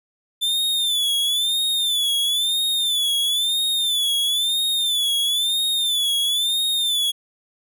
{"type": "tone with vibrato", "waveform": "45% pulse", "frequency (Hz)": 3520, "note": "A7", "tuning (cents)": 0, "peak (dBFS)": -18, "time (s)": [0.41, 7.12], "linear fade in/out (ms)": 20, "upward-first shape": "sine", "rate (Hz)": 1, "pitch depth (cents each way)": 100, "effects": []}